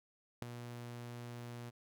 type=tone with ADSR envelope; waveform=sawtooth; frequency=119.9 Hz; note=A#2; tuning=49 cents sharp; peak=-31 dBFS; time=0.42-1.71 s; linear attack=4 ms; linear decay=5 ms; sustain=-10 dB; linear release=26 ms; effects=none